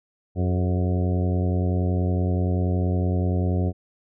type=harmonic tone with a mistuned harmonic; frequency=90.6 Hz; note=F#2; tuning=36 cents flat; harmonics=1 / 2 / 3 / 4 / 5 / 6 / 7 / 8; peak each=-21 / -27 / -31 / -33 / -35 / -37 / -38 / -39 dBFS; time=0.35-3.73 s; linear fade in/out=50 ms; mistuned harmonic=5; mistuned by=-59 cents; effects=none